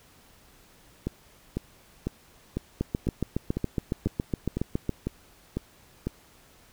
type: two click trains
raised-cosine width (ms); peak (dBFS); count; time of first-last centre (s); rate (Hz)
3; -13 / -15; 16 / 11; 2.81-4.893 / 1.07-6.07; 7.2 / 2
effects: pink hiss -57 dBFS RMS until 6.72 s